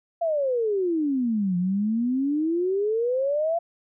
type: exponential two-way sweep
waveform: sine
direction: down then up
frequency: 690 to 174.61 to 690 Hz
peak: -21 dBFS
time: 0.21-3.59 s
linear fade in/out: 10 ms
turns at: 1.57 s
effects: none